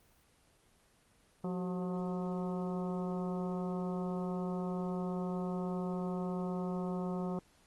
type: harmonic tone with a mistuned harmonic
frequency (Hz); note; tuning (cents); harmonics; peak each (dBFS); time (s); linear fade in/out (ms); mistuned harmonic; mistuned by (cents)
180; F#3; -47; 1 / 2 / 3 / 4 / 5 / 6 / 7; -35 / -41 / -45 / -47 / -49 / -51 / -52; 1.44-7.39; 2; 2; +67
effects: pink hiss -67 dBFS RMS until 7.66 s + Opus 24 kbps